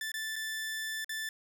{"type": "tone with dropouts", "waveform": "sawtooth", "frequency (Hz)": 1760, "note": "A6", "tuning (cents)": 0, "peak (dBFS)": -31, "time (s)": [0.01, 1.29], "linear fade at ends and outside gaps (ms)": 2, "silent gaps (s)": [[0.118, 0.14], [0.358, 0.362], [1.045, 1.093]], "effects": []}